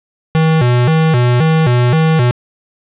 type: tone with vibrato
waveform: square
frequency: 139.9 Hz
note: C#3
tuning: 16 cents sharp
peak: -9 dBFS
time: 0.35-2.31 s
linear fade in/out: 0 ms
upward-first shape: square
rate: 1.9 Hz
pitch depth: 230 cents each way
effects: resampled to 8000 Hz + 7-bit